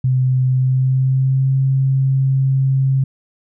sine tone with pitch glide, 128.9 to 133.99 Hz, C3 to C3, -26 to +42 cents, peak -12 dBFS, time 0.04-3.04 s, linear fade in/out 5 ms, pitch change +68 cents, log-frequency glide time 0.51-1.55 s, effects none

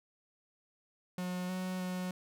45% pulse tone with pitch steps, 181 / 184.7 / 182.7 Hz, F#3 / F#3 / F#3, -38 / -3 / -22 cents, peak -35 dBFS, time 1.18-2.11 s, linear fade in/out 2 ms, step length 310 ms, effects none

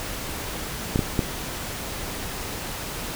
clicks, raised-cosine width 3 ms, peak -7 dBFS, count 3, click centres 0.959 / 0.992 / 1.192 s, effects pink hiss -32 dBFS RMS until 3.15 s

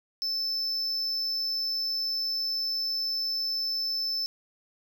triangle tone, 5274 Hz, E8, in tune, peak -26 dBFS, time 0.22-4.26 s, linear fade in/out 0 ms, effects none

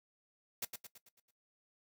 white noise with echo, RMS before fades -38 dBFS, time 0.62-0.65 s, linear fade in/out 5 ms, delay 110 ms, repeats 6, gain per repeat -6 dB, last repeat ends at 1.31 s, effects noise-tail reverb RT60 0.1 s tail -17 dB re dry

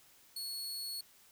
sawtooth tone, 4369 Hz, C#8, 26 cents flat, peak -36 dBFS, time 0.36-1.01 s, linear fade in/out 5 ms, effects white hiss -63 dBFS RMS until 1.31 s

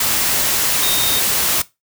sine tone in noise, 3696 Hz, A#7, 16 cents flat, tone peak -20 dBFS, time 0.83-1.2 s, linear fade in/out 5 ms, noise white, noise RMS -17 dBFS, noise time 0-1.62 s, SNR -6 dB, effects noise-tail reverb RT60 0.2 s tail -18 dB re dry

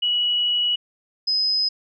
sine tone pair in turn, 2928 / 5054 Hz, F#7 / D#8, -19 / +26 cents, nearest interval major sixth, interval 945 cents, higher second, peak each -18 dBFS, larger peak neither, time 0.02-0.76 / 1.27-1.69 s, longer first, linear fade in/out 10 ms, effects none

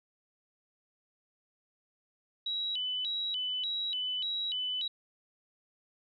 sine tone with vibrato, 3409 Hz, G#7, 45 cents sharp, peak -31 dBFS, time 2.46-4.88 s, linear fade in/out 5 ms, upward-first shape square, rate 1.7 Hz, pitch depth 220 cents each way, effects none

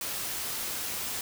white noise, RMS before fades -34 dBFS, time 0.01-1.21 s, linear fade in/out 2 ms, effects none

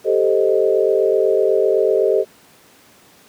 sine chord, A half-diminished seventh, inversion third, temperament equal, 392 / 440 / 523.3 / 622.3 Hz, G4 / A4 / C5 / Eb5, 0 / 0 / 0 / 0 cents, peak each -17 / -17 / -20 / -20 dBFS, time 0.04-2.25 s, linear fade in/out 50 ms, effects pink hiss -49 dBFS RMS until 3.28 s + high-pass 150 Hz 12 dB/octave

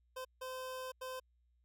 25% pulse tone bursts at uneven times, 515 Hz, C5, 28 cents flat, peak -38 dBFS, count 3, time 0.16-0.25 / 0.41-0.92 / 1.01-1.2 s, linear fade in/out 10 ms, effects added 60 Hz sine -70 dBFS peak until 1.64 s

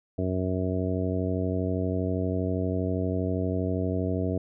harmonic tone, 92.5 Hz, F#2, in tune, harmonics 1 / 2 / 3 / 4 / 5 / 6 / 7, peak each -29 / -32 / -31 / -35 / -34 / -41 / -35 dBFS, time 0.18-4.38 s, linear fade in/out 5 ms, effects none

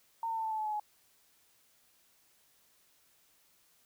sine tone with pitch steps, 913 / 902.5 / 892.1 / 881.9 / 871.8 / 861.8 / 851.9 / 842.1 Hz, A#5 / A5 / A5 / A5 / A5 / A5 / G#5 / G#5, -36 / +44 / +24 / +4 / -16 / -36 / +44 / +24 cents, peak -32 dBFS, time 0.23-0.798 s, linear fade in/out 2 ms, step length 71 ms, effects white hiss -68 dBFS RMS until 3.85 s

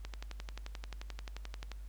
click train, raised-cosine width 0.2 ms, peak -26 dBFS, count 20, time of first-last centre 0.05-1.717 s, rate 11.4 Hz, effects added 50 Hz sine -43 dBFS peak until 1.88 s + pink hiss -66 dBFS RMS until 1.88 s

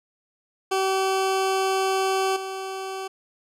20% pulse tone with level steps, 382.8 Hz, G4, 41 cents flat, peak -16 / -25 dBFS, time 0.71-3.08 s, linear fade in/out 10 ms, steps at 2.36 s, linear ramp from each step 5 ms, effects low-pass 11000 Hz 12 dB/octave

